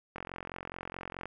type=click train; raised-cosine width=0.5 ms; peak=-24 dBFS; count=50; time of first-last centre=0.16-1.256 s; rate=44.7 Hz; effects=none